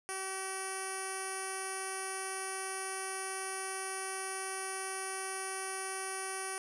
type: tone with low-pass filter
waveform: 10% pulse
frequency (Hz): 381.9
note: G4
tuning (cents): -45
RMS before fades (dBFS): -39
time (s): 0.09-6.58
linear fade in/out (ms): 0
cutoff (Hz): 9800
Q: 6.2
effects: none